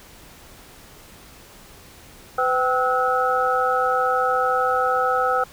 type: tone cluster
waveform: sine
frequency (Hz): 506 / 771 / 1296 / 1457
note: B4 / G5 / E6 / F#6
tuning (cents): +42 / -29 / -30 / -27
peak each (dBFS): -23 / -23 / -21 / -28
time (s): 2.38-5.44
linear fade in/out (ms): 5
effects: pink hiss -46 dBFS RMS until 5.52 s